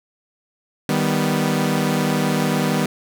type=chord; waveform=sawtooth; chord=Eb augmented; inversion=none; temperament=equal; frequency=155.56 / 196 / 246.9 Hz; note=Eb3 / G3 / B3; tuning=0 / 0 / 0 cents; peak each=-18 dBFS; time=0.89-2.86 s; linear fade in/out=2 ms; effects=none